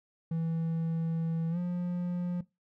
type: tone with pitch glide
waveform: triangle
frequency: 164.1 to 176.9 Hz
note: E3 to F3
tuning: -8 to +23 cents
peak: -27 dBFS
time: 0.31-2.41 s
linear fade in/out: 5 ms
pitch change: +131 cents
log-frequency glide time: 1.5-1.58 s
effects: noise-tail reverb RT60 0.2 s tail -18 dB re dry